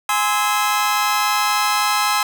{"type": "chord", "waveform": "sawtooth", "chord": "Ab augmented", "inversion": "none", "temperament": "just", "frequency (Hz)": [830.6, 1038.3, 1297.8], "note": ["Ab5", "C6", "E6"], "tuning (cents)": [0, -14, -27], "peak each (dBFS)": -17, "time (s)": [0.09, 2.23], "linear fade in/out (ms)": 2, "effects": []}